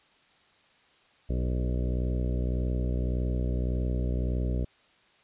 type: harmonic tone with a mistuned harmonic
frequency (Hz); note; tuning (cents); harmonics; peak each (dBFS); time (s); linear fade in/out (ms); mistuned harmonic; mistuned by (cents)
61.74; B1; 0; 1 / 2 / 3 / 4 / 5 / 6 / 7 / 8 / 9 / 10; -27 / -33 / -37 / -39 / -41 / -43 / -44 / -45 / -46 / -47; 1.29-4.65; 10; 7; -17
effects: white hiss -62 dBFS RMS until 5.23 s + resampled to 8000 Hz

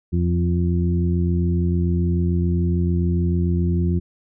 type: harmonic tone with a mistuned harmonic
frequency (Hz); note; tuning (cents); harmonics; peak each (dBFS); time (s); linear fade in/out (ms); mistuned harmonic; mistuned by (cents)
86.9; F2; -8; 1 / 2 / 3 / 4; -19 / -21 / -31 / -28; 0.12-4; 20; 1; -36
effects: none

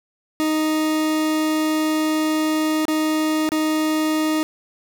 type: tone with dropouts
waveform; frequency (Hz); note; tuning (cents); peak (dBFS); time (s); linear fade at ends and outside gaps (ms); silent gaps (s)
40% pulse; 311.1; D#4; 0; -17; 0.4-4.43; 0; 2.853-2.882 / 3.49-3.519
effects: none

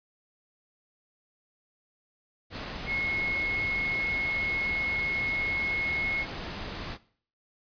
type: tone in noise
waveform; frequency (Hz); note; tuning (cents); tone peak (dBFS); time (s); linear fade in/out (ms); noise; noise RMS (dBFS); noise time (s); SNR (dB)
sine; 2172; C#7; -36; -27; 2.86-6.26; 50; pink; -37; 2.5-6.98; +7
effects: noise-tail reverb RT60 0.5 s tail -18 dB re dry + resampled to 11025 Hz

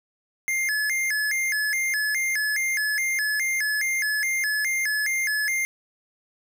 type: tone with vibrato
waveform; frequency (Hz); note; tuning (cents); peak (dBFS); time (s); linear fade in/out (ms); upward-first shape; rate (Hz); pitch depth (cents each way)
square; 1900; A#6; +33; -23; 0.48-5.65; 0; square; 2.4; 180
effects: 9-bit

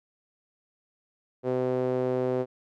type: tone with band-pass filter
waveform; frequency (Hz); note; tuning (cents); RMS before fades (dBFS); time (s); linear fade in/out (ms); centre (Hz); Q
sawtooth; 127.3; C3; -47; -27; 1.43-2.46; 50; 450; 2.8
effects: none

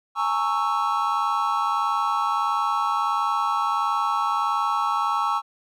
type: chord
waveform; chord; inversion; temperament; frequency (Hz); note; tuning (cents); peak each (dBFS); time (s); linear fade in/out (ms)
triangle; A# half-diminished seventh; third; equal with one note detuned; 830.6 / 912.1 / 1108.7 / 1318.5; G#5 / A#5 / C#6 / E6; 0 / -38 / 0 / 0; -26 / -26 / -23 / -24; 0.15-5.42; 50
effects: none

